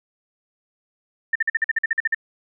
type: tone bursts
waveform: sine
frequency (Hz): 1800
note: A6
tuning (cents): +39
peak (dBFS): -16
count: 12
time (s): 1.33-2.147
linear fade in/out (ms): 5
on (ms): 25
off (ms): 47
effects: none